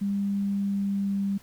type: tone with pitch glide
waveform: sine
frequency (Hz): 199.8 to 197.96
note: G3 to G3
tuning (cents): +33 to +17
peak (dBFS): -24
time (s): 0.01-1.38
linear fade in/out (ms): 10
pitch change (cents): -16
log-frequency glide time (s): 0.33-1.24
effects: pink hiss -55 dBFS RMS until 1.42 s